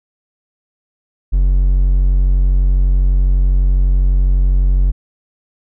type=tone; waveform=triangle; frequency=46 Hz; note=F#1; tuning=9 cents flat; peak=-7 dBFS; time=1.32-4.92 s; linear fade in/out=20 ms; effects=none